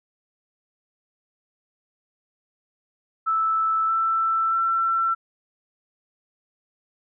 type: tone with pitch steps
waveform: sine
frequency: 1315 / 1330 / 1345 Hz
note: E6 / E6 / E6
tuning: -5 / +15 / +34 cents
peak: -19 dBFS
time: 3.26-5.15 s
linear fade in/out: 20 ms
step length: 630 ms
effects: none